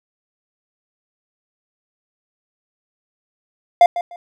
triangle tone with echo, 698 Hz, F5, 1 cent flat, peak -3 dBFS, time 3.81-3.86 s, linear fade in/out 2 ms, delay 150 ms, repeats 2, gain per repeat -14 dB, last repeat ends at 4.16 s, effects none

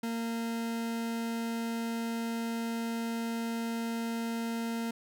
40% pulse tone, 230 Hz, A#3, 23 cents flat, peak -31 dBFS, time 0.03-4.91 s, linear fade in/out 5 ms, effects none

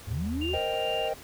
triangle tone, 79.8 Hz, D#2, 44 cents sharp, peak -30 dBFS, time 0.07-0.58 s, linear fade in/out 5 ms
sine linear sweep, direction up, 87.31 to 392 Hz, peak -29 dBFS, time 0.08-0.55 s, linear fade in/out 10 ms
sine tone with tremolo, 2794 Hz, F7, in tune, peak -31 dBFS, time 0.41-1.09 s, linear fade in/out 10 ms, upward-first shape sine, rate 2.4 Hz, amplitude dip 35%
triangle chord, C minor seventh, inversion third, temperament equal, 466.2 / 523.3 / 622.3 / 784 Hz, Bb4 / C5 / Eb5 / G5, 0 / 0 / 0 / 0 cents, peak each -32 / -32 / -29 / -31 dBFS, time 0.53-1.14 s, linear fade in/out 10 ms
effects tanh soft clip ceiling -15 dBFS + pink hiss -47 dBFS RMS until 1.23 s

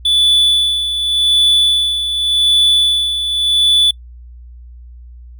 triangle tone with tremolo, 3467 Hz, A7, 26 cents flat, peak -6 dBFS, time 0.05-3.91 s, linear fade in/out 5 ms, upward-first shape sine, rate 0.87 Hz, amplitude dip 60%, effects noise-tail reverb RT60 0.1 s tail -24 dB re dry + added 60 Hz sine -33 dBFS peak until 5.39 s

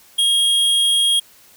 square tone, 3263 Hz, G#7, 31 cents flat, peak -14 dBFS, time 0.18-1.2 s, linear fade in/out 10 ms, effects white hiss -49 dBFS RMS until 1.56 s

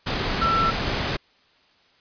sine tone in noise, 1339 Hz, E6, 27 cents sharp, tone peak -19 dBFS, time 0.41-0.71 s, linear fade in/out 10 ms, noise pink, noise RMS -25 dBFS, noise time 0.06-1.17 s, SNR +3 dB, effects white hiss -59 dBFS RMS until 2 s + resampled to 11025 Hz

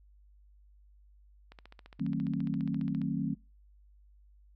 click train, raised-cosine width 0.3 ms, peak -34 dBFS, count 23, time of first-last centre 1.52-3.017 s, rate 14.7 Hz
sine chord, D# diminished seventh, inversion none, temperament just, 155.56 / 186.68 / 224 / 268.8 Hz, D#3 / F#3 / A3 / C4, 0 / +16 / +31 / +47 cents, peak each -35 dBFS, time 1.99-3.35 s, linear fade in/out 20 ms
effects noise-tail reverb RT60 0.3 s tail -26 dB re dry + added 50 Hz sine -57 dBFS peak until 4.55 s

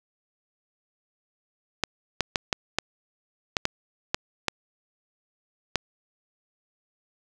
clicks, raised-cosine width 0.2 ms, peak -5 dBFS, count 10, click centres 1.837 / 2.207 / 2.358 / 2.528 / 2.786 / 3.568 / 3.654 / 4.145 / 4.483 / 5.757 s, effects none

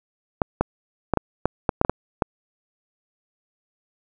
clicks, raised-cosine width 1 ms, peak -4 dBFS, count 10, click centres 0.418 / 0.61 / 1.137 / 1.173 / 1.456 / 1.692 / 1.814 / 1.849 / 1.896 / 2.222 s, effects none

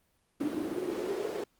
brown noise with high-pass filter sweep, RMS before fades -34 dBFS, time 0.4-1.44 s, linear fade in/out 5 ms, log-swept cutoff 290 to 440 Hz, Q 6.9, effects pink hiss -72 dBFS RMS until 1.59 s + Opus 32 kbps

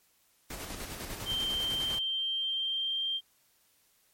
pink noise with tremolo, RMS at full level -39 dBFS, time 0.5-1.99 s, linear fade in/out 5 ms, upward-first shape square, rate 10 Hz, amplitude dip 35%
sine tone with pitch glide, 3136 to 3172 Hz, G7 to G7, 0 to +20 cents, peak -29 dBFS, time 1.25-3.21 s, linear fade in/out 50 ms, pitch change +20 cents, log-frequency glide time 1.85-3.05 s
effects white hiss -68 dBFS RMS until 4.13 s + MP3 64 kbps

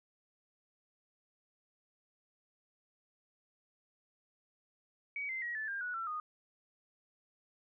sine tone with pitch steps, 2264 / 2076 / 1903.8 / 1745.8 / 1600.9 / 1468 / 1346.2 / 1234.5 Hz, C#7 / C7 / A#6 / A6 / G6 / F#6 / E6 / D#6, +36 / -14 / +36 / -14 / +36 / -14 / +36 / -14 cents, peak -36 dBFS, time 5.16-6.2 s, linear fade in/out 2 ms, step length 130 ms, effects none

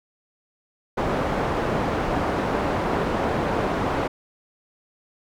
white low-pass noise, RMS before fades -24 dBFS, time 0.97-4.08 s, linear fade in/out 10 ms, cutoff 830 Hz, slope 12 dB/octave, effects none

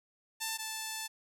5% pulse tone pair in turn, 889 / 879.3 Hz, A5 / A5, +18 / -1 cents, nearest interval unison, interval 19 cents, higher first, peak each -22 / -25 dBFS, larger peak first, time 0.4-0.58 / 0.58-1.08 s, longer second, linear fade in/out 20 ms, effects none

